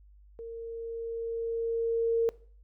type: tone with level ramp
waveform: sine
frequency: 459.4 Hz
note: A#4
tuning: 25 cents flat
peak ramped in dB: -38 to -22 dBFS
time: 0.39-2.29 s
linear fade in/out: 0 ms
effects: noise-tail reverb RT60 0.5 s tail -21 dB re dry + added 50 Hz sine -53 dBFS peak until 2.63 s